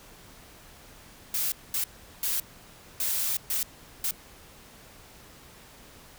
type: noise bursts at uneven times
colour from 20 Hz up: blue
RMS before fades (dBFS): -28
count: 6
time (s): 1.34-1.52 / 1.74-1.84 / 2.23-2.4 / 3-3.37 / 3.5-3.63 / 4.04-4.11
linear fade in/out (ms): 2
effects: pink hiss -51 dBFS RMS until 6.18 s